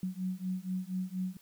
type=beating tone pair; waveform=sine; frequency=183.2 / 187.4 Hz; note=F#3 / F#3; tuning=-17 / +22 cents; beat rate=4.2 Hz; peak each=-36 / -36 dBFS; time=0.03-1.37 s; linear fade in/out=2 ms; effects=white hiss -62 dBFS RMS until 1.41 s